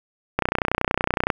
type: click train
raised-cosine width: 0.5 ms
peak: -4 dBFS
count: 29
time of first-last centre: 0.39-1.302 s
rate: 30.7 Hz
effects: 7-bit